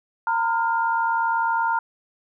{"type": "tone cluster", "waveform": "sine", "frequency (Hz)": [918, 998, 1407], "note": ["A#5", "B5", "F6"], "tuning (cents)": [-27, 18, 12], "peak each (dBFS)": [-21, -28, -25], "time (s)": [0.27, 1.79], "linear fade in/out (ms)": 2, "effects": []}